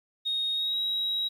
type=tone with pitch glide; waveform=sine; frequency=3729 to 3838 Hz; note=A#7 to A#7; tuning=0 to +50 cents; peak=-25 dBFS; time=0.25-1.29 s; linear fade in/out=20 ms; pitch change=+50 cents; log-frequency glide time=0.53-0.78 s; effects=tanh soft clip ceiling -22 dBFS + 10-bit